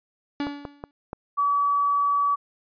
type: tone with exponential decay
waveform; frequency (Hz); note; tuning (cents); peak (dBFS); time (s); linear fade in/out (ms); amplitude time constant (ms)
45% pulse; 286.8; D4; -41; -23; 0.4-0.91; 1; 110
type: clicks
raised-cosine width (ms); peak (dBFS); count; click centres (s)
1; -18; 4; 0.469 / 0.652 / 0.839 / 1.131
type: tone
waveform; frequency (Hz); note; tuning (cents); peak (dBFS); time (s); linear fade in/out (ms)
sine; 1143; D6; -47; -19; 1.37-2.36; 20
effects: resampled to 11025 Hz